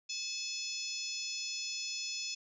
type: harmonic tone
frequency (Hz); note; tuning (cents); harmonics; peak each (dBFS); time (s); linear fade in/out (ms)
862; A5; -36; 3 / 4 / 5 / 6 / 7 / 8; -43 / -46 / -47 / -40 / -45 / -45; 0.09-2.35; 10
effects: none